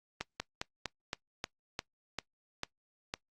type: slowing click train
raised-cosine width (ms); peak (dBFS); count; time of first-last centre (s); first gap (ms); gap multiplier
0.2; -17; 10; 0.21-3.139; 190; 1.13
effects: noise-tail reverb RT60 0.1 s tail -22 dB re dry + Opus 32 kbps